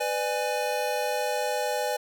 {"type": "chord", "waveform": "square", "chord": "G# diminished", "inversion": "first", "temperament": "just", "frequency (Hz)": [498.4, 598, 830.6], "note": ["B4", "D5", "G#5"], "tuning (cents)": [16, 31, 0], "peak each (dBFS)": -31, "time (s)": [0, 1.97], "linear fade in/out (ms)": 10, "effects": []}